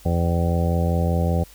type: harmonic tone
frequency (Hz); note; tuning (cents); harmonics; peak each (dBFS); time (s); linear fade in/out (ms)
85.2; F2; -42; 1 / 2 / 3 / 4 / 5 / 6 / 7 / 9; -20 / -23 / -33 / -34 / -33 / -29 / -31 / -31; 0.05-1.44; 10
effects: added 50 Hz sine -49 dBFS peak until 1.54 s + white hiss -49 dBFS RMS until 1.54 s